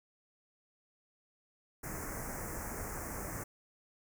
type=band-stop noise; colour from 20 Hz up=pink; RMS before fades=-41 dBFS; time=1.83-3.44 s; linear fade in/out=10 ms; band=2100 to 5900 Hz; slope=48 dB/octave; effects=none